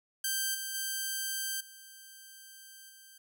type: tone with level steps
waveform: 5% pulse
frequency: 1568 Hz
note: G6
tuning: in tune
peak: -19 / -25 / -22 / -39 / -42 dBFS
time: 0.24-3.18 s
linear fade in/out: 5 ms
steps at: 0.54 / 0.74 / 1.6 / 2.89 s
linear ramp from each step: 10 ms
effects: none